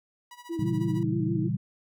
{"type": "tone with tremolo", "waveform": "sawtooth", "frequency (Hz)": 973, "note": "B5", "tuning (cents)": -26, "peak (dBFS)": -39, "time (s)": [0.31, 1.03], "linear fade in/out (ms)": 2, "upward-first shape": "sine", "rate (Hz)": 14, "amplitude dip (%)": 80}
{"type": "tone with vibrato", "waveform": "sine", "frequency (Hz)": 326, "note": "E4", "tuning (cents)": -19, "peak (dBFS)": -29, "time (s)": [0.49, 1.49], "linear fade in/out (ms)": 20, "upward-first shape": "square", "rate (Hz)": 6.3, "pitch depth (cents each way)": 48}
{"type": "chord", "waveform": "sine", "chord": "A# diminished seventh", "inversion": "none", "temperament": "equal", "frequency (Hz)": [116.54, 138.59, 164.81, 196], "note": ["A#2", "C#3", "E3", "G3"], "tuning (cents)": [0, 0, 0, 0], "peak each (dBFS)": -31, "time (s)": [0.59, 1.57], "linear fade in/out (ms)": 5}
{"effects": []}